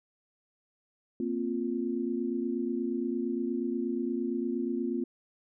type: chord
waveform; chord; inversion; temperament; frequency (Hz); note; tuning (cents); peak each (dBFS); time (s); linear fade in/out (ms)
sine; Bb suspended second; none; equal; 233.1 / 261.6 / 349.2; Bb3 / C4 / F4; 0 / 0 / 0; -33; 1.2-5.04; 2
effects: none